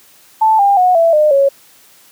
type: tone with pitch steps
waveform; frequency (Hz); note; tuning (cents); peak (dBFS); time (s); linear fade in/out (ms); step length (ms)
sine; 878 / 800.5 / 729.8 / 665.4 / 606.7 / 553.1; A5 / G5 / F#5 / E5 / D#5 / C#5; -4 / +36 / -24 / +16 / -44 / -4; -7; 0.41-1.49; 10; 180
effects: white hiss -46 dBFS RMS until 2.11 s + high-pass 100 Hz 12 dB/octave